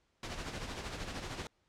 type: noise with tremolo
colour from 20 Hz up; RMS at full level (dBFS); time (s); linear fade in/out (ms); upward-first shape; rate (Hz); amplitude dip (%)
pink; -39; 0.23-1.47; 2; sine; 13; 50
effects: pink hiss -75 dBFS RMS until 1.68 s + low-pass 6000 Hz 12 dB/octave